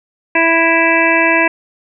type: harmonic tone with a mistuned harmonic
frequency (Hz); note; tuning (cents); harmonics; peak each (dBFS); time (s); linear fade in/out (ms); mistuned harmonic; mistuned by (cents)
330; E4; +2; 1 / 2 / 3 / 5 / 6 / 7 / 8; -17 / -17 / -17 / -17 / -17 / -17 / -17; 0.35-1.48; 5; 7; +15
effects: none